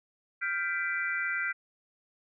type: chord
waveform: sine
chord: G dominant seventh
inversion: third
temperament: equal with one note detuned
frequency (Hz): 1396.9 / 1568 / 1992.7 / 2349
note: F6 / G6 / B6 / D7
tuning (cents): 0 / 0 / +15 / 0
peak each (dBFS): -34 / -34 / -33 / -37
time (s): 0.41-1.53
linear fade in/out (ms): 20
effects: none